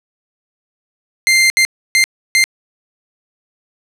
sawtooth tone bursts at uneven times, 2093 Hz, C7, in tune, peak -5 dBFS, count 4, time 1.27-1.5 / 1.57-1.65 / 1.95-2.04 / 2.35-2.44 s, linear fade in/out 0 ms, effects low-pass 11000 Hz 12 dB/octave

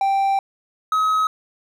triangle tone pair in turn, 784 / 1274.4 Hz, G5 / D#6, 0 / +41 cents, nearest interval minor sixth, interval 841 cents, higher second, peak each -14 dBFS, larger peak neither, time 0.01-0.39 / 0.92-1.27 s, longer first, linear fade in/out 2 ms, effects none

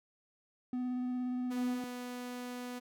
triangle tone with vibrato, 250 Hz, B3, 21 cents sharp, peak -31 dBFS, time 0.73-1.84 s, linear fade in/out 2 ms, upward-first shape square, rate 17 Hz, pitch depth 9 cents each way
sawtooth tone, 246.9 Hz, B3, in tune, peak -36 dBFS, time 1.5-2.8 s, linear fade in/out 20 ms
effects none

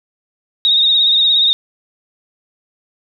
sine tone with vibrato, 3729 Hz, A#7, in tune, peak -9 dBFS, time 0.65-1.53 s, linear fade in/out 0 ms, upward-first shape sine, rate 17 Hz, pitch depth 46 cents each way, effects none

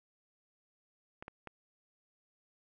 clicks, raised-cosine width 0.5 ms, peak -29 dBFS, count 3, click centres 1.225 / 1.281 / 1.473 s, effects none

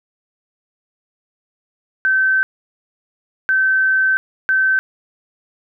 sine tone bursts at uneven times, 1541 Hz, G6, 30 cents flat, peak -12 dBFS, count 3, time 2.05-2.43 / 3.49-4.17 / 4.49-4.79 s, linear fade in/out 0 ms, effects none

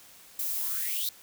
violet noise with high-pass filter sweep, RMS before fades -31 dBFS, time 0.39-1.09 s, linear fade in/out 2 ms, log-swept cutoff 420 to 4100 Hz, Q 8.7, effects white hiss -53 dBFS RMS until 1.22 s

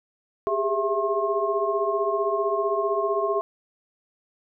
sine tone cluster, 397 / 412.5 / 663 / 1074 Hz, G4 / G#4 / E5 / C6, +22 / -12 / +10 / +45 cents, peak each -27 dBFS, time 0.47-3.41 s, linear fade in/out 0 ms, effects none

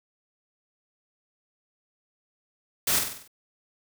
white noise with echo, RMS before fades -24 dBFS, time 2.87-2.99 s, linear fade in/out 5 ms, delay 48 ms, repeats 6, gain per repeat -5 dB, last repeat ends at 3.278 s, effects none

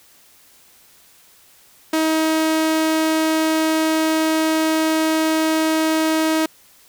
sawtooth tone, 317.2 Hz, D#4, 33 cents sharp, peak -12 dBFS, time 1.93-6.46 s, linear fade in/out 5 ms, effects white hiss -51 dBFS RMS until 6.88 s

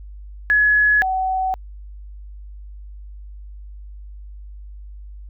sine tone pair in turn, 1693 / 754.1 Hz, G#6 / F#5, +33 / +33 cents, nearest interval octave + major second, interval 1400 cents, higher first, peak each -12 / -18 dBFS, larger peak first, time 0.5-1.02 / 1.02-1.54 s, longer neither, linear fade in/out 0 ms, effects added 50 Hz sine -34 dBFS peak until 5.29 s

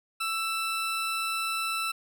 20% pulse tone, 1326 Hz, E6, 10 cents sharp, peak -23 dBFS, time 0.2-1.92 s, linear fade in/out 10 ms, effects none

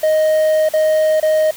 triangle tone with dropouts, 623 Hz, D#5, 2 cents sharp, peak -9 dBFS, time 0.03-1.51 s, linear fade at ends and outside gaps 5 ms, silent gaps 0.689-0.736 / 1.201-1.227 s, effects white hiss -35 dBFS RMS until 1.56 s

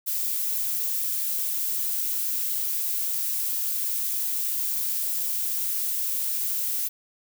violet noise, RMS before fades -27 dBFS, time 0.06-6.89 s, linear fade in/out 20 ms, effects none

